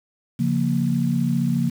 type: chord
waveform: sine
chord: Bb minor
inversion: first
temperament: just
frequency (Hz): 139.85 / 174.81 / 233.1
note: Db3 / F3 / Bb3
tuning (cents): +16 / +2 / 0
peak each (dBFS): -23 / -23 / -22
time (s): 0.39-1.7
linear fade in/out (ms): 10
effects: 7-bit